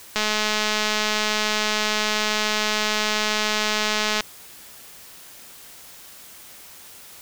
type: click train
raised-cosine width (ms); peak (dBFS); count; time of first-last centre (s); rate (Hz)
0.2; -5; 863; 0.16-4.207; 213
effects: white hiss -44 dBFS RMS until 7.21 s